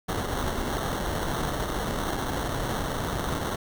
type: noise with sample-and-hold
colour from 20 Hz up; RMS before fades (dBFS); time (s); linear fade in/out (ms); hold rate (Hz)
pink; -29; 0.08-3.56; 10; 2450
effects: none